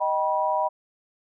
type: chord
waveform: sine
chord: Eb augmented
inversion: none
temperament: just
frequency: 622.3 / 777.8 / 972.3 Hz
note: Eb5 / G5 / B5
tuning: 0 / -14 / -27 cents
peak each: -26 / -27 / -24 dBFS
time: 0-0.69 s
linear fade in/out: 20 ms
effects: none